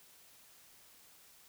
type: silence
effects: white hiss -61 dBFS RMS until 1.48 s